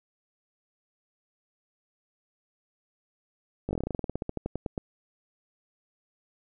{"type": "slowing click train", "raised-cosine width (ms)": 2, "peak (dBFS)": -17, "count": 21, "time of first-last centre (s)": [3.69, 4.778], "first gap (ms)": 19, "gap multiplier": 1.1, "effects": []}